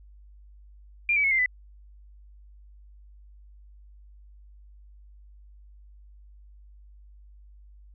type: tone with pitch steps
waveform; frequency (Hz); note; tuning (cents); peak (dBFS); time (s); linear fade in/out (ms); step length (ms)
sine; 2393 / 2288 / 2187 / 2090 / 1998.4; D7 / D7 / C#7 / C7 / B6; +32 / -46 / -24 / -2 / +20; -20; 1.09-1.46; 2; 74
effects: added 50 Hz sine -48 dBFS peak until 7.94 s